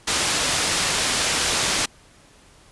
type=low-pass noise; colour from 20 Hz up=white; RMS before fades=-22 dBFS; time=0.07-1.86 s; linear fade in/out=10 ms; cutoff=7200 Hz; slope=12 dB/octave; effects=pink hiss -52 dBFS RMS until 2.71 s + resampled to 24000 Hz